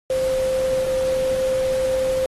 sine tone in noise, 522 Hz, C5, 4 cents flat, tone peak -18 dBFS, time 0.1-2.26 s, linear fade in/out 2 ms, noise pink, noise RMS -34 dBFS, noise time 0.1-2.26 s, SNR +13 dB, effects AAC 32 kbps

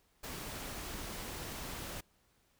pink noise, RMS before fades -43 dBFS, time 0.23-2.01 s, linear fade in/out 10 ms, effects pink hiss -72 dBFS RMS until 2.59 s

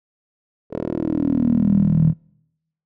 10% pulse tone with band-pass filter sweep, 40.05 Hz, E1, 49 cents flat, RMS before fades -18 dBFS, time 0.7-2.14 s, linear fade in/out 50 ms, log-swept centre 430 to 150 Hz, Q 6.6, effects noise-tail reverb RT60 0.8 s tail -25 dB re dry

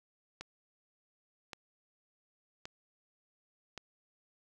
click train, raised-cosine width 0.2 ms, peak -25 dBFS, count 4, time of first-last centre 0.41-3.777 s, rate 0.891 Hz, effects none

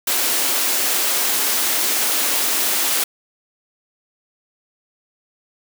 white high-pass noise, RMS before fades -19 dBFS, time 0.07-3.04 s, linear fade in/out 5 ms, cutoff 230 Hz, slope 48 dB/octave, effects none

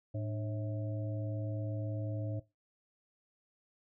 harmonic tone with a mistuned harmonic, 108.3 Hz, A2, 27 cents flat, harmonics 1 / 3 / 5 / 6, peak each -35 / -43 / -44 / -48 dBFS, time 0.14-2.4 s, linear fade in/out 10 ms, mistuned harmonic 3, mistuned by -140 cents, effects noise-tail reverb RT60 0.2 s tail -17 dB re dry

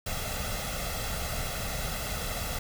pink noise with comb filter, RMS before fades -33 dBFS, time 0.06-2.59 s, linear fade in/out 5 ms, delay 1.5 ms, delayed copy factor +0.7, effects none

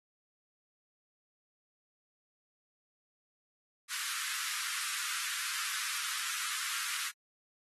pink high-pass noise, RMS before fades -37 dBFS, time 3.88-7.12 s, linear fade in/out 50 ms, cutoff 1200 Hz, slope 48 dB/octave, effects AAC 32 kbps

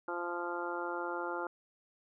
harmonic tone, 173.8 Hz, F3, 8 cents flat, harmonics 2 / 3 / 4 / 5 / 6 / 7 / 8, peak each -40 / -42 / -46 / -41 / -46 / -45 / -41 dBFS, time 0.08-1.47 s, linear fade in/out 2 ms, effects none

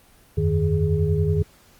sine tone cluster, 84.6 / 95.3 / 154.5 / 416 Hz, E2 / G2 / D#3 / G#4, +45 / -48 / -12 / +3 cents, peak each -23 / -24 / -22 / -25 dBFS, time 0.37-1.43 s, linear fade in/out 10 ms, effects pink hiss -54 dBFS RMS until 1.79 s + Opus 24 kbps

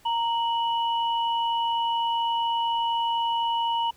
sine tone pair together, 927.9 / 2946 Hz, A#5 / F#7, -8 / -8 cents, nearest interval octave + minor sixth, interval 2000 cents, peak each -23 / -31 dBFS, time 0.05-3.91 s, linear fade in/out 10 ms, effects pink hiss -57 dBFS RMS until 3.96 s

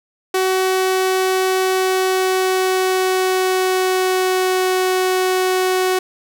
sawtooth tone with pitch glide, 375.6 to 371.3 Hz, F#4 to F#4, +26 to +6 cents, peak -11 dBFS, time 0.34-5.99 s, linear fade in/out 5 ms, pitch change -20 cents, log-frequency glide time 1.66-4.63 s, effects none

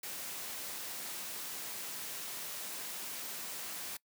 white noise, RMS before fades -42 dBFS, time 0.03-3.97 s, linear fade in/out 5 ms, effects noise-tail reverb RT60 0.1 s tail -22 dB re dry + high-pass 150 Hz 12 dB/octave

